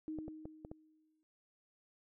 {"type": "tone with exponential decay", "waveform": "sine", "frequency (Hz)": 312.3, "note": "D#4", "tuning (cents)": 7, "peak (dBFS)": -38, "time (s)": [0.08, 1.23], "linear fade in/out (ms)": 0, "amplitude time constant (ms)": 250}
{"type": "clicks", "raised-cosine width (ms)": 2, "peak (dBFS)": -32, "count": 5, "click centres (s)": [0.187, 0.281, 0.455, 0.649, 0.715]}
{"effects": []}